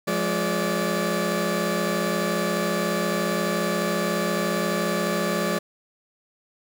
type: tone cluster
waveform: 20% pulse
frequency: 176 / 210.4 / 580 Hz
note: F3 / G#3 / D5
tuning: +14 / +23 / -22 cents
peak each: -22 dBFS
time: 0.07-5.59 s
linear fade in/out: 10 ms
effects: none